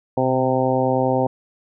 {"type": "harmonic tone with a mistuned harmonic", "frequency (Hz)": 130, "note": "C3", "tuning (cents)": -11, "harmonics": [1, 2, 3, 4, 5, 6, 7], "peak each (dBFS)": [-25, -23, -25, -21, -26, -24, -27], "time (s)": [0.17, 1.27], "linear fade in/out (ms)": 5, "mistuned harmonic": 1, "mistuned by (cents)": -32, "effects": []}